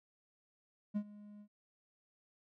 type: tone with ADSR envelope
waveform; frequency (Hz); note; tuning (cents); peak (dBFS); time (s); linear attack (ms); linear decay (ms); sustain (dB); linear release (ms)
triangle; 207.4; G#3; -2; -29; 0.94-1.48; 25; 67; -20; 72
effects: none